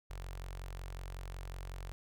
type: tone with notch filter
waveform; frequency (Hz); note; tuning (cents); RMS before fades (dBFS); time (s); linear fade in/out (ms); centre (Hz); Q
sawtooth; 45.43; F#1; -31; -44; 0.1-1.92; 0; 240; 0.56
effects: none